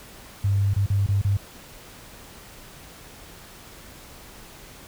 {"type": "tone with dropouts", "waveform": "sine", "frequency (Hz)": 99.5, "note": "G2", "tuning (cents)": 26, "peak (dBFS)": -18, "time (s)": [0.44, 1.37], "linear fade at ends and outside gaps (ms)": 5, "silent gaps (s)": [[0.737, 0.762], [0.862, 0.9], [1.064, 1.086], [1.216, 1.247]], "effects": ["pink hiss -45 dBFS RMS until 4.87 s"]}